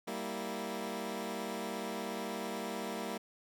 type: chord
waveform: 15% pulse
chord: E diminished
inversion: first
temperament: equal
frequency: 196 / 233.1 / 329.6 Hz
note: G3 / Bb3 / E4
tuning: 0 / 0 / 0 cents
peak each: -35 / -34 / -37 dBFS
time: 0.07-3.18 s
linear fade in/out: 10 ms
effects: none